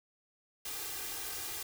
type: noise with comb filter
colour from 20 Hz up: white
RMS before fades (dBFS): -40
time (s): 0.65-1.63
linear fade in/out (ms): 5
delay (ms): 2.5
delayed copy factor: +0.9
effects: none